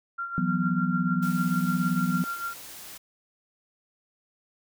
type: tone with tremolo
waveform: sine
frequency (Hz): 1381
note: F6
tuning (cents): -20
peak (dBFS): -28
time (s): 0.18-2.54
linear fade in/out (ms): 10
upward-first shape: sine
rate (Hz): 6.7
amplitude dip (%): 60
type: chord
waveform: sine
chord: E suspended second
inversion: none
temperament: equal with one note detuned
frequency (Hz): 167.5 / 185 / 246.9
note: E3 / F#3 / B3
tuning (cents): +28 / 0 / 0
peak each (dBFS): -28 / -26 / -29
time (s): 0.38-2.24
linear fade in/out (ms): 0
type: noise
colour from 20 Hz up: white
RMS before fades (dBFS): -43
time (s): 1.22-2.98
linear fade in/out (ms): 10
effects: none